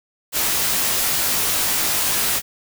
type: noise with comb filter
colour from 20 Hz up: white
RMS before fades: -20 dBFS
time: 0.32-2.42 s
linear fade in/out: 50 ms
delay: 18 ms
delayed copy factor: -0.6
effects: none